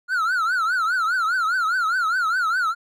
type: tone with vibrato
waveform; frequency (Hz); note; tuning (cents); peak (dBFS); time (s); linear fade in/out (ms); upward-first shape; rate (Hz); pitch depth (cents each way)
triangle; 1396.9; F6; 0; -17; 0.08-2.75; 50; triangle; 4.9; 190
effects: none